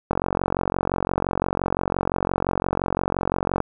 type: click train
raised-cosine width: 1 ms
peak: -7 dBFS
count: 161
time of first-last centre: 0.11-3.603 s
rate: 45.8 Hz
effects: none